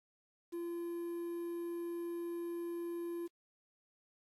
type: tone with quantisation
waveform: triangle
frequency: 342.6 Hz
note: F4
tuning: 33 cents flat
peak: -36 dBFS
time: 0.52-3.28 s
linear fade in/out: 20 ms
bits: 10
effects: AAC 64 kbps